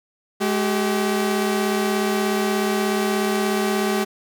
sawtooth tone pair together, 210.9 / 385.1 Hz, G#3 / G4, +27 / -31 cents, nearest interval minor seventh, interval 1042 cents, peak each -18 dBFS, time 0.4-4.05 s, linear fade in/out 20 ms, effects none

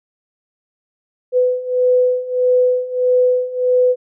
sine beating tone pair, 500 / 501.6 Hz, B4 / B4, +21 / +27 cents, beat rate 1.6 Hz, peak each -17 / -14 dBFS, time 1.32-3.96 s, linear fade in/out 50 ms, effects none

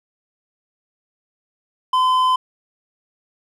sine tone with hard clipping, 1022 Hz, C6, 41 cents flat, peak -15 dBFS, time 1.93-2.36 s, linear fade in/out 5 ms, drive 6 dB, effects none

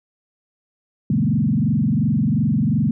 sine tone with frequency modulation, 182.3 Hz, F#3, 25 cents flat, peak -15 dBFS, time 1.1-2.91 s, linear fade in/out 2 ms, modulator 22.8 Hz, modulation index 2.7, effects none

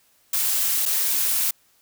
blue noise with dropouts, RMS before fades -22 dBFS, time 0.33-1.51 s, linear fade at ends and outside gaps 5 ms, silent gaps 0.855-0.86 s, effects white hiss -61 dBFS RMS until 1.81 s

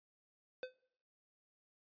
square tone with exponential decay, 510 Hz, C5, 44 cents flat, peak -38 dBFS, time 0.63-0.74 s, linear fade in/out 1 ms, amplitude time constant 23 ms, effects noise-tail reverb RT60 0.8 s tail -25 dB re dry + resampled to 11025 Hz

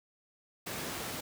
pink high-pass noise, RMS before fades -39 dBFS, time 0.66-1.21 s, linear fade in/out 10 ms, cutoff 130 Hz, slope 12 dB/octave, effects none

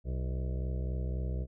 harmonic tone with a mistuned harmonic, 63.7 Hz, C2, 46 cents flat, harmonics 1 / 2 / 3 / 5 / 6 / 7 / 8 / 9 / 10, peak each -32 / -38 / -44 / -50 / -50 / -50 / -51 / -56 / -54 dBFS, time 0.04-1.47 s, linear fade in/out 50 ms, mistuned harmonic 9, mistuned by +57 cents, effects none

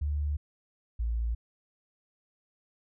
sine tone pair in turn, 73.42 / 57.12 Hz, D2 / A#1, 0 / -35 cents, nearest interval major third, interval 435 cents, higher first, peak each -27 / -27 dBFS, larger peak neither, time 0.01-0.37 / 0.99-1.35 s, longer neither, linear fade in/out 10 ms, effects none

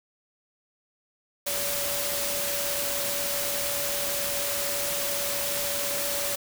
sine tone in noise, 570 Hz, C#5, 48 cents sharp, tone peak -34 dBFS, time 1.46-6.36 s, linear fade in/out 10 ms, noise white, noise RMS -29 dBFS, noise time 1.46-6.36 s, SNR -8 dB, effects none

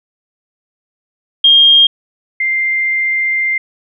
sine tone pair in turn, 3223 / 2095 Hz, G7 / C7, +47 / +2 cents, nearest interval perfect fifth, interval 745 cents, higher first, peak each -4 / -12 dBFS, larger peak first, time 1.44-1.87 / 2.4-3.58 s, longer second, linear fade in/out 5 ms, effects none

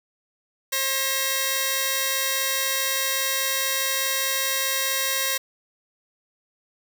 5% pulse tone pair together, 536 / 1908.4 Hz, C5 / A#6, +42 / +40 cents, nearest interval octave + minor seventh, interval 2198 cents, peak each -14 dBFS, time 0.72-5.38 s, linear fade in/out 10 ms, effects none

